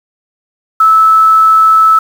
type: tone with quantisation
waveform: sine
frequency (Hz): 1307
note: E6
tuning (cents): -15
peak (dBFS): -3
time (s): 0.8-1.99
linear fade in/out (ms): 5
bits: 5
effects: none